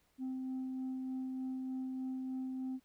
sine tone with tremolo, 260 Hz, C4, 11 cents flat, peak -34 dBFS, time 0.18-2.8 s, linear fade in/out 50 ms, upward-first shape sine, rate 3.3 Hz, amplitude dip 25%, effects tanh soft clip ceiling -35 dBFS + pink hiss -74 dBFS RMS until 2.84 s

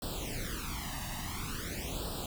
pink noise with flanger, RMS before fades -38 dBFS, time 0.02-2.26 s, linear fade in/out 2 ms, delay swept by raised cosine 0.23 to 1.08 ms, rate 0.48 Hz, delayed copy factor +1, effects none

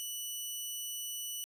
10% pulse tone, 2960 Hz, F#7, in tune, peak -29 dBFS, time 0-1.44 s, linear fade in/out 0 ms, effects resampled to 32000 Hz

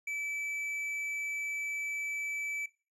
sine tone with tanh clipping, 2308 Hz, D7, 31 cents flat, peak -35 dBFS, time 0.07-2.66 s, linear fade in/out 5 ms, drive 8 dB, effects noise-tail reverb RT60 0.3 s tail -18 dB re dry + resampled to 32000 Hz

